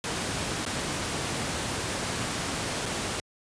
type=noise with dropouts; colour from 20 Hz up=pink; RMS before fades=-30 dBFS; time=0.04-3.2 s; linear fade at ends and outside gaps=1 ms; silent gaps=0.652-0.662 / 2.857-2.861 s; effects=high-pass 80 Hz 12 dB/octave + resampled to 22050 Hz